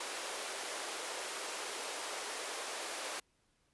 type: high-pass noise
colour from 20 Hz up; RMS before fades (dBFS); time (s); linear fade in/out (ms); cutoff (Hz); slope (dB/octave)
pink; -41; 0-3.2; 5; 410; 24
effects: pink hiss -75 dBFS RMS until 3.73 s + resampled to 24000 Hz